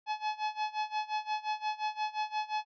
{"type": "tone with tremolo", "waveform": "45% pulse", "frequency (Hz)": 854, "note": "G#5", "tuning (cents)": 48, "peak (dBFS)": -29, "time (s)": [0.06, 2.65], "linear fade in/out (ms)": 50, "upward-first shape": "sine", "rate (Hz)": 5.7, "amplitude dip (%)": 90, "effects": ["resampled to 11025 Hz"]}